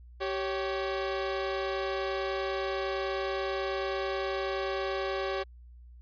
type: tone pair together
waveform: sawtooth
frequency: 387.3 / 556.3 Hz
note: G4 / C#5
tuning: -21 / +6 cents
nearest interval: tritone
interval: 627 cents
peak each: -28 / -30 dBFS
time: 0.2-5.44 s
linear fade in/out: 20 ms
effects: added 60 Hz sine -48 dBFS peak until 6.01 s + resampled to 11025 Hz